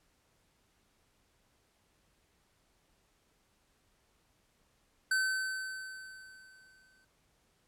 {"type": "tone with exponential decay", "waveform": "square", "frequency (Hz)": 1532, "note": "G6", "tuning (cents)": -40, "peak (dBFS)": -27, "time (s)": [5.11, 7.05], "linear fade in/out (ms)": 5, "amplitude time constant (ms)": 420, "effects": ["pink hiss -72 dBFS RMS until 7.67 s", "low-pass 12000 Hz 12 dB/octave"]}